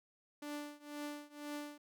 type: tone with tremolo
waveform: sawtooth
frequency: 293.7 Hz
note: D4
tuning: in tune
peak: -36 dBFS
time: 0.42-1.78 s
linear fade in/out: 5 ms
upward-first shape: triangle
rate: 2 Hz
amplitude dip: 95%
effects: none